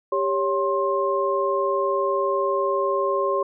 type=tone cluster; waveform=sine; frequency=396 / 556 / 1060 Hz; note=G4 / C#5 / C6; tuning=+18 / +5 / +22 cents; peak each=-24 dBFS; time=0.12-3.43 s; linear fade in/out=5 ms; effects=none